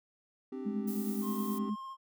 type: chord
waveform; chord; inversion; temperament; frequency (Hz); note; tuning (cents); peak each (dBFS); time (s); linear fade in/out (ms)
triangle; C suspended second; none; equal with one note detuned; 261.6 / 297.8 / 392; C4 / D4 / G4; 0 / +24 / 0; -38 / -44 / -40; 0.52-1.7; 5
type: tone with tremolo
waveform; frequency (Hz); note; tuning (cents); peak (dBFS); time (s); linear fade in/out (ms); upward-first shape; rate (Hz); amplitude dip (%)
sine; 210; G#3; +19; -30; 0.65-1.76; 20; sine; 9.6; 60
type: noise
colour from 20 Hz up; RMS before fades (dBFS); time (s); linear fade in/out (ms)
violet; -45; 0.87-1.59; 10
type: tone with vibrato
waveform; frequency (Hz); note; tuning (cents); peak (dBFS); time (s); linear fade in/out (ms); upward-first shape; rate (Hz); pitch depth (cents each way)
triangle; 1065; C6; +30; -39; 1.21-1.97; 50; sine; 16; 15
effects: none